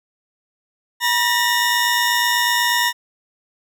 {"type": "tone pair together", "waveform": "20% pulse", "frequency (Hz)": [964.6, 1821], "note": ["B5", "A#6"], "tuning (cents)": [-41, -41], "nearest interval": "major seventh", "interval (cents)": 1100, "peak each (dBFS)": [-13, -14], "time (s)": [1, 2.93], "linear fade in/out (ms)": 50, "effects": []}